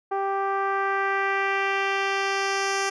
10% pulse tone with low-pass filter sweep, 392 Hz, G4, in tune, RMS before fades -25 dBFS, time 0.11-2.9 s, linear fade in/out 10 ms, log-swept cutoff 830 to 6900 Hz, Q 1.5, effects none

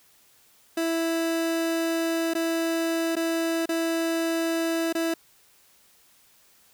30% pulse tone with dropouts, 329.7 Hz, E4, in tune, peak -21 dBFS, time 0.77-5.14 s, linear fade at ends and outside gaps 5 ms, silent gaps 2.337-2.35 / 3.155-3.165 / 3.658-3.69 / 4.927-4.95 s, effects white hiss -59 dBFS RMS until 6.73 s

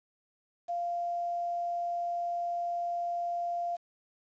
sine tone with quantisation, 694 Hz, F5, 11 cents flat, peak -30 dBFS, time 0.68-3.77 s, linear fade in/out 20 ms, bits 9, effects resampled to 16000 Hz

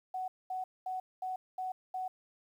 sine tone bursts, 745 Hz, F#5, 12 cents sharp, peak -34 dBFS, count 6, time 0.14-2.08 s, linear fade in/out 5 ms, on 140 ms, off 220 ms, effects 11-bit

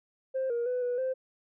sine tone with pitch steps, 526 / 472.8 / 498.6 / 490 / 520 Hz, C5 / A#4 / B4 / B4 / C5, +9 / +24 / +16 / -14 / -11 cents, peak -26 dBFS, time 0.34-1.14 s, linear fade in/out 20 ms, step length 160 ms, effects tanh soft clip ceiling -25 dBFS

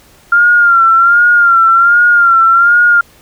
sine tone with vibrato, 1389 Hz, F6, 10 cents flat, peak -4 dBFS, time 0.32-3.01 s, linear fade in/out 5 ms, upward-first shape sine, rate 1.3 Hz, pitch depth 57 cents each way, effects pink hiss -44 dBFS RMS until 3.21 s

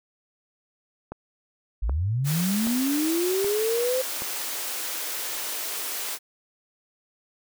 click train, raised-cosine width 1 ms, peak -20 dBFS, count 5, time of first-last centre 1.12-4.221 s, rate 1.29 Hz
sine linear sweep, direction up, 46.25 to 523.3 Hz, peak -22 dBFS, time 1.82-4.02 s, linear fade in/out 10 ms
white high-pass noise, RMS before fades -31 dBFS, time 2.24-6.19 s, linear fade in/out 50 ms, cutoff 300 Hz, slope 24 dB/octave
effects none

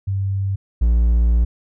sine / triangle tone pair in turn, 97.6 / 57.8 Hz, G2 / A#1, -7 / -14 cents, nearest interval major sixth, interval 907 cents, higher first, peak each -18 / -10 dBFS, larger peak second, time 0.07-0.56 / 0.81-1.45 s, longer second, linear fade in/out 10 ms, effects none

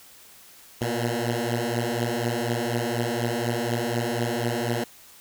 10% pulse beating tone pair, 116.54 / 120.64 Hz, A#2 / B2, 0 / -40 cents, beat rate 4.1 Hz, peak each -19 dBFS, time 0.81-4.84 s, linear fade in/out 5 ms, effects white hiss -50 dBFS RMS until 5.2 s

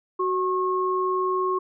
sine tone pair together, 371.9 / 1085.8 Hz, F#4 / C#6, +9 / -36 cents, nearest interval octave + perfect fifth, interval 1855 cents, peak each -24 dBFS, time 0.19-1.59 s, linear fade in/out 10 ms, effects none

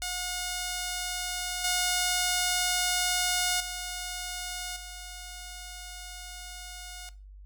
5% pulse tone with level steps, 722 Hz, F#5, 43 cents flat, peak -20 / -14 / -23 / -30 dBFS, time 0.02-7.09 s, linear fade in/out 0 ms, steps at 1.64 / 3.6 / 4.76 s, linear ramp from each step 5 ms, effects noise-tail reverb RT60 0.3 s tail -17 dB re dry + added 49 Hz sine -45 dBFS peak until 7.45 s

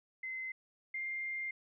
sine tone pair in turn, 2058 / 2107 Hz, C7 / C7, -29 / +12 cents, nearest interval unison, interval 41 cents, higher second, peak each -38 / -36 dBFS, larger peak second, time 0.23-0.52 / 0.94-1.51 s, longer second, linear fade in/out 5 ms, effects none

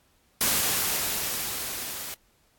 white noise with level ramp, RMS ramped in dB -23 to -36 dBFS, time 0.41-2.14 s, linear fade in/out 0 ms, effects pink hiss -65 dBFS RMS until 2.58 s + AAC 64 kbps

